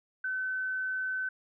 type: tone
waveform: sine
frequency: 1521 Hz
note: F#6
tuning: 47 cents sharp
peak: -30 dBFS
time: 0.24-1.29 s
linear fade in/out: 5 ms
effects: none